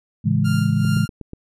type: chord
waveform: sine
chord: A major seventh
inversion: none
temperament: equal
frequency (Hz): 110 / 138.59 / 164.81 / 207.7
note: A2 / C#3 / E3 / G#3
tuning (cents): 0 / 0 / 0 / 0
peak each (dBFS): -21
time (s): 0.24-1.06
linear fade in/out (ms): 20
type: tone with tremolo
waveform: sawtooth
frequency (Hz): 1396.9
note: F6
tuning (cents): 0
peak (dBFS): -24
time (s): 0.44-1.08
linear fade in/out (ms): 20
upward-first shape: sine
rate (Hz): 2.5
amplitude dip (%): 75
type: click train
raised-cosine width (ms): 3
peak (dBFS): -20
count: 5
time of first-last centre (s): 0.85-1.334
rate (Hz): 8.27
effects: resampled to 32000 Hz